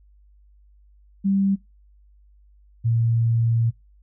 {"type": "tone pair in turn", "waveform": "sine", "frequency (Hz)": [196, 115.4], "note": ["G3", "A#2"], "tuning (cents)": [0, -17], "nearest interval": "major sixth", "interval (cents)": 917, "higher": "first", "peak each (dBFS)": -17, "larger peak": "neither", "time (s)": [[1.24, 1.56], [2.84, 3.71]], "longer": "second", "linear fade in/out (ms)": 20, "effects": ["noise-tail reverb RT60 0.2 s tail -23 dB re dry", "added 50 Hz sine -51 dBFS peak until 4.02 s"]}